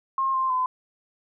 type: tone with pitch steps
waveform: sine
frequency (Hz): 1069 / 1051 / 1019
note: C6 / C6 / C6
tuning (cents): +37 / +7 / -46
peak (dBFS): -21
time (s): 0.18-0.66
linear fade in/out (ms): 2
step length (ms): 160
effects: none

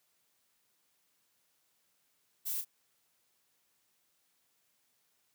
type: noise with echo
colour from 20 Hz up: violet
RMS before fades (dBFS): -36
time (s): 2.45-2.62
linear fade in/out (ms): 20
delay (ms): 31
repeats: 1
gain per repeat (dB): -8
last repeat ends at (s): 2.651
effects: white hiss -75 dBFS RMS until 5.34 s + high-pass 80 Hz 12 dB/octave

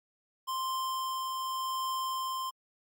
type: tone with tremolo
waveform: square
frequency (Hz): 1046.5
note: C6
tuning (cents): 0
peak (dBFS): -31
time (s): 0.47-2.51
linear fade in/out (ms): 20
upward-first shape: triangle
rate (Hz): 0.87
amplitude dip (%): 25
effects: MP3 96 kbps

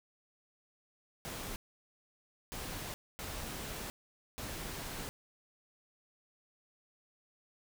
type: noise bursts at uneven times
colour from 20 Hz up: pink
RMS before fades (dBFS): -42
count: 4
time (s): 1.25-1.56 / 2.52-2.94 / 3.19-3.9 / 4.38-5.09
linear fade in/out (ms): 0
effects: none

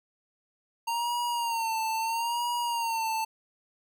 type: tone with vibrato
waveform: square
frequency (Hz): 923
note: A#5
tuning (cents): -17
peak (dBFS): -28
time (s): 0.87-3.25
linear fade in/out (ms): 10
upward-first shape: sine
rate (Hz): 0.76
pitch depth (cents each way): 68
effects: none

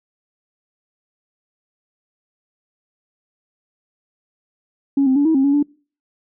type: tone with pitch steps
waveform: sine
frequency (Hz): 277.2 / 261.9 / 286.2 / 320.7 / 268.8 / 281.3 / 290.3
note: C#4 / C4 / D4 / E4 / C4 / C#4 / D4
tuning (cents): 0 / +2 / -45 / -48 / +47 / +26 / -20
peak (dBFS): -11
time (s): 4.97-5.628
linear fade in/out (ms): 5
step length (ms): 94
effects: noise-tail reverb RT60 0.4 s tail -26 dB re dry + tanh soft clip ceiling -8 dBFS

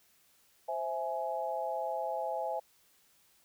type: chord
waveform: sine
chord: C augmented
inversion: none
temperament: equal with one note detuned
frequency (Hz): 523.3 / 659.3 / 837.8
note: C5 / E5 / G#5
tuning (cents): 0 / 0 / +15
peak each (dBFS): -38 / -36 / -36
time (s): 0.68-2.6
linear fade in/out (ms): 10
effects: white hiss -67 dBFS RMS until 3.44 s

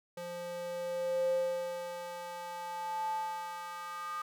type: tone with high-pass filter sweep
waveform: square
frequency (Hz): 174.61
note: F3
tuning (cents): 0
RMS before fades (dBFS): -37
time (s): 0.17-4.22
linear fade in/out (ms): 5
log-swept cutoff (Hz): 380 to 1200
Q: 9.7
effects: none

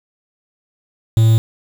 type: tone with quantisation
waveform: triangle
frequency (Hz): 112.6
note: A2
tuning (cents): +40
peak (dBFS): -6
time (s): 1.17-1.38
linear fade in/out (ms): 0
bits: 5
effects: none

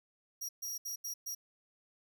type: tone bursts at uneven times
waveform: sawtooth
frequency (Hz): 5690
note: F8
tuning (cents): +31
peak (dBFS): -35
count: 5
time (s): 0.41-0.49 / 0.62-0.78 / 0.85-0.96 / 1.04-1.14 / 1.26-1.35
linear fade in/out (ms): 10
effects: none

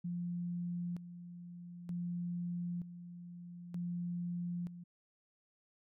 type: tone with tremolo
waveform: sine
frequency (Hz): 174.61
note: F3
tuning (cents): 0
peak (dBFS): -36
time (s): 0.04-4.84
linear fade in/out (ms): 10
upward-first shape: square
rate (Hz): 0.54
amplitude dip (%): 70
effects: none

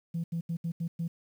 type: tone bursts at uneven times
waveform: sine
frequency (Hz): 167.2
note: E3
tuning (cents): +25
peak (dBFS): -28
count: 6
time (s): 0.14-0.24 / 0.32-0.41 / 0.49-0.57 / 0.64-0.72 / 0.8-0.88 / 0.99-1.08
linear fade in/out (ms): 10
effects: tanh soft clip ceiling -26 dBFS + 10-bit

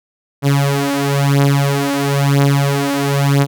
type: beating tone pair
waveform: sawtooth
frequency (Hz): 139.8 / 140.8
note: C#3 / C#3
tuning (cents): +15 / +27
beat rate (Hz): 1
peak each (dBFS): -11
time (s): 0.42-3.47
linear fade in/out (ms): 50
effects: none

